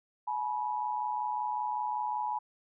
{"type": "tone pair together", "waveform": "sine", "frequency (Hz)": [850, 975.3], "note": ["G#5", "B5"], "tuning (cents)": [40, -22], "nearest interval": "major second", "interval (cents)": 238, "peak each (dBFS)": [-33, -33], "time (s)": [0.27, 2.39], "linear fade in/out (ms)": 10, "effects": []}